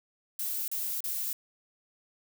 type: noise bursts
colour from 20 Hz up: violet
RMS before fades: -33 dBFS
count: 3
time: 0.39-1.33 s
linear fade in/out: 2 ms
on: 290 ms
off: 35 ms
effects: none